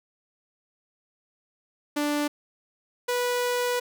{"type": "tone pair in turn", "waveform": "sawtooth", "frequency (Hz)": [293.7, 490.5], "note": ["D4", "B4"], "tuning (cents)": [0, -12], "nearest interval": "major sixth", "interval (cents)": 888, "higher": "second", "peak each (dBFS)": -20, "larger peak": "neither", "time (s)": [[1.96, 2.28], [3.08, 3.8]], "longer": "second", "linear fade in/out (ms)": 10, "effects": []}